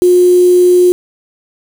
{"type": "tone with quantisation", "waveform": "sine", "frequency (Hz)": 358.8, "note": "F4", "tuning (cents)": 47, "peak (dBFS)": -4, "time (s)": [0.02, 0.92], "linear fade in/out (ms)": 0, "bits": 4, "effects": []}